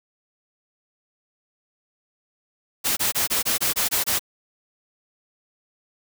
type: noise bursts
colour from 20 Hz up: white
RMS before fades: -22 dBFS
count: 9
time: 2.84-4.194 s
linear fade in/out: 20 ms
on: 130 ms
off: 23 ms
effects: none